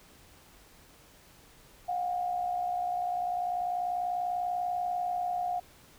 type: tone pair together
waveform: sine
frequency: 717 / 777.3 Hz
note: F5 / G5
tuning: +45 / -15 cents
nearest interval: minor second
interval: 140 cents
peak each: -29 / -39 dBFS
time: 1.88-5.6 s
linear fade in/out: 10 ms
effects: pink hiss -57 dBFS RMS until 5.98 s